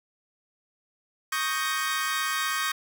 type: chord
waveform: sawtooth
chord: Eb dominant seventh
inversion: third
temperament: equal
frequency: 1108.7 / 1244.5 / 1568 / 1864.7 Hz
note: Db6 / Eb6 / G6 / Bb6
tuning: 0 / 0 / 0 / 0 cents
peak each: -28 dBFS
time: 1.32-2.72 s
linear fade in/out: 5 ms
effects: none